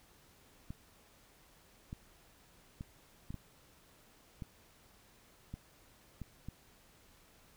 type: clicks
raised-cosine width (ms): 5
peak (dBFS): -30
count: 9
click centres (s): 0.705 / 1.929 / 2.809 / 3.305 / 3.343 / 4.422 / 5.54 / 6.217 / 6.486
effects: pink hiss -64 dBFS RMS until 7.56 s